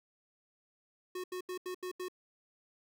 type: tone bursts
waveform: square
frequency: 365.3 Hz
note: F#4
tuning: 22 cents flat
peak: -38 dBFS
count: 6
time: 1.15-2.084 s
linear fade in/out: 5 ms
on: 89 ms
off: 80 ms
effects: none